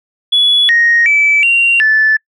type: tone with pitch steps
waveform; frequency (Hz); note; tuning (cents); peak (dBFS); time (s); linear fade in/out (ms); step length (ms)
sine; 3401 / 1869 / 2308 / 2760 / 1748; G#7 / A#6 / D7 / F7 / A6; +40 / +4 / -31 / -21 / -12; -6; 0.32-2.17; 10; 370
effects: noise-tail reverb RT60 0.1 s tail -26 dB re dry + tanh soft clip ceiling -2 dBFS